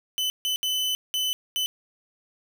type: tone bursts at uneven times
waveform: 40% pulse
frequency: 3017 Hz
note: F#7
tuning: 33 cents sharp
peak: -23 dBFS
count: 5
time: 0.18-0.3 / 0.45-0.56 / 0.63-0.95 / 1.14-1.33 / 1.56-1.66 s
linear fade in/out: 0 ms
effects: none